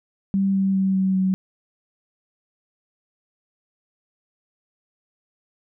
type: tone with pitch steps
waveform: sine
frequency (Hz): 195 / 193.32 / 191.65 / 190 / 188.36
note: G3 / G3 / G3 / F#3 / F#3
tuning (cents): -9 / -24 / -39 / +46 / +31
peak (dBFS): -17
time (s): 0.34-1.34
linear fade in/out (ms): 0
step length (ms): 200
effects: none